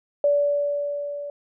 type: tone with level ramp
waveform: sine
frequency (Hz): 577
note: D5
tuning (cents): -31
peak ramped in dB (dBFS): -15 to -30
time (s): 0.24-1.3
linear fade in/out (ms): 2
effects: none